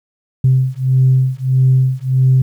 sine beating tone pair, 129.6 / 131.2 Hz, C3 / C3, -16 / +5 cents, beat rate 1.6 Hz, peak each -12 dBFS, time 0.44-2.42 s, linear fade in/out 5 ms, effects tanh soft clip ceiling -3 dBFS + 8-bit

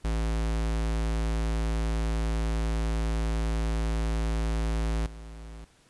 square tone with level steps, 55 Hz, A1, in tune, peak -26 / -41 dBFS, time 0.04-5.65 s, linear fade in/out 10 ms, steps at 5.06 s, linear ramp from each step 5 ms, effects pink hiss -61 dBFS RMS until 5.89 s + resampled to 24000 Hz

